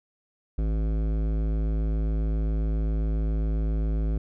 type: tone with hard clipping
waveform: sine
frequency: 53.7 Hz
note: A1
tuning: 41 cents flat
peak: -25 dBFS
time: 0.58-4.18 s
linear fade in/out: 5 ms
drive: 15 dB
effects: none